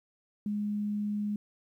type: tone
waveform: sine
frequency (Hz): 207.7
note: G#3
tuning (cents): 0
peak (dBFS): -29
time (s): 0.46-1.36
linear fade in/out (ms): 2
effects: 11-bit